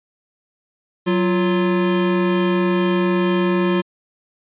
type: tone pair together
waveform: square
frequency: 185 / 349.2 Hz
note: F#3 / F4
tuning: 0 / 0 cents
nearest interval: major seventh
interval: 1100 cents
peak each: -19 dBFS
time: 1.06-3.82 s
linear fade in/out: 20 ms
effects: resampled to 8000 Hz